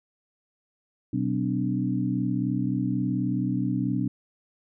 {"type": "tone cluster", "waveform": "sine", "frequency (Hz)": [126.5, 190, 254.2, 293], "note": ["B2", "F#3", "C4", "D4"], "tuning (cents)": [42, 46, -50, -4], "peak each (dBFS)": -29, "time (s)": [1.13, 4.08], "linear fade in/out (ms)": 5, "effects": []}